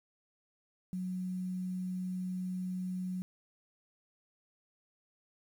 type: tone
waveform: sine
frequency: 183.7 Hz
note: F#3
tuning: 12 cents flat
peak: -34 dBFS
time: 0.93-3.22 s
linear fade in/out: 0 ms
effects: 10-bit